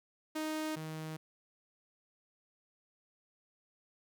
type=tone pair in turn; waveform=sawtooth; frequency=311.1 / 157.45 Hz; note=D#4 / D#3; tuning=0 / +21 cents; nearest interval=octave; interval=1179 cents; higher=first; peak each=-31 / -36 dBFS; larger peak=first; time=0.35-0.76 / 0.76-1.17 s; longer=neither; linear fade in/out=10 ms; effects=none